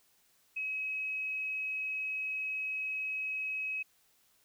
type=tone; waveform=sine; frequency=2553 Hz; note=D#7; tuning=44 cents sharp; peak=-33 dBFS; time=0.56-3.83 s; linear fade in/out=10 ms; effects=white hiss -69 dBFS RMS until 4.44 s